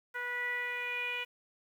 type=tone with low-pass filter sweep; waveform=10% pulse; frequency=489.1 Hz; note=B4; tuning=17 cents flat; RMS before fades=-36 dBFS; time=0.14-1.25 s; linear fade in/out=20 ms; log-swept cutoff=1700 to 2700 Hz; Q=6.7; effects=10-bit